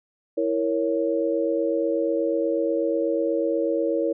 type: chord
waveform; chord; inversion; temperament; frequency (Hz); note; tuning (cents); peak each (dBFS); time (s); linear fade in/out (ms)
sine; A# diminished; second; equal; 329.6 / 466.2 / 554.4; E4 / A#4 / C#5; 0 / 0 / 0; -25; 0.37-4.13; 10
effects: none